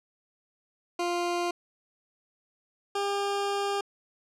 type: tone pair in turn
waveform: 20% pulse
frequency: 349.2 / 401.3 Hz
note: F4 / G4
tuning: 0 / +41 cents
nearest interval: major second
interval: 241 cents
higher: second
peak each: -22 dBFS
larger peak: neither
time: 0.99-1.51 / 2.95-3.81 s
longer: second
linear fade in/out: 5 ms
effects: low-pass 8000 Hz 12 dB/octave